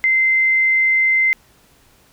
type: tone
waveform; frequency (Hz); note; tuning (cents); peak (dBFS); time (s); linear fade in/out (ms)
sine; 2075; C7; -15; -12; 0.04-1.33; 0
effects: pink hiss -53 dBFS RMS until 2.12 s